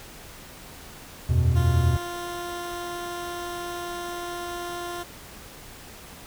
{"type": "chord", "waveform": "triangle", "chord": "E suspended second", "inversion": "none", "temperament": "just", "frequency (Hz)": [82.41, 92.71, 123.61], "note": ["E2", "F#2", "B2"], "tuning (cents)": [0, 4, 2], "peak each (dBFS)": [-19, -23, -20], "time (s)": [1.29, 1.97], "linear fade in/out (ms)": 10}
{"type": "tone", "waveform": "15% pulse", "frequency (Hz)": 349.2, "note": "F4", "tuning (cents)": 0, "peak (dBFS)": -25, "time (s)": [1.55, 5.04], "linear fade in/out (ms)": 20}
{"effects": ["pink hiss -44 dBFS RMS until 6.26 s"]}